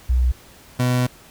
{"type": "tone pair in turn", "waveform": ["sine", "30% pulse"], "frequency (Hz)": [62.4, 124.8], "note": ["B1", "B2"], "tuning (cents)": [19, 19], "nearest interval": "octave", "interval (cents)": 1200, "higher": "second", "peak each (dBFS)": -14, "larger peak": "neither", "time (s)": [[0.09, 0.32], [0.79, 1.07]], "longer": "second", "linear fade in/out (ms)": 10, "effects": ["pink hiss -47 dBFS RMS until 1.3 s"]}